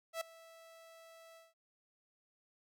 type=tone with ADSR envelope; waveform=sawtooth; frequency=657 Hz; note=E5; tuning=6 cents flat; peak=-31 dBFS; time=0.13-1.54 s; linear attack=80 ms; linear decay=5 ms; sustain=-21 dB; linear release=180 ms; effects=none